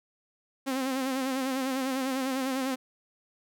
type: tone with vibrato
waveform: sawtooth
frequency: 263.5 Hz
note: C4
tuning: 12 cents sharp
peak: -24 dBFS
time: 0.66-2.76 s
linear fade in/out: 20 ms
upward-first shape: sine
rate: 10 Hz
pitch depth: 57 cents each way
effects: none